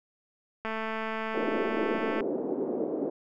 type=click train; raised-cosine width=0.5 ms; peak=-19 dBFS; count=345; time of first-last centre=0.65-2.207 s; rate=221 Hz
type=band-pass noise; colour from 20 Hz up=white; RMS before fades=-31 dBFS; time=1.34-3.1 s; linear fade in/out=10 ms; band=270 to 460 Hz; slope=24 dB/octave
effects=none